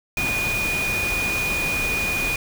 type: tone in noise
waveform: sine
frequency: 2457 Hz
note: D#7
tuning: 22 cents flat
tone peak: -22 dBFS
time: 0.17-2.36 s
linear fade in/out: 2 ms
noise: pink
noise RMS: -28 dBFS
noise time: 0.17-2.36 s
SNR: +3 dB
effects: none